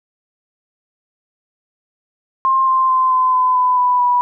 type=tone with pitch steps; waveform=sine; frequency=1059 / 1047.4 / 1036 / 1024.7 / 1013.5 / 1002.5 / 991.5 / 980.7 Hz; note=C6 / C6 / C6 / C6 / B5 / B5 / B5 / B5; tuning=+21 / +1 / -17 / -36 / +45 / +26 / +7 / -12 cents; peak=-11 dBFS; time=2.45-4.21 s; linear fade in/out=0 ms; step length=220 ms; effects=none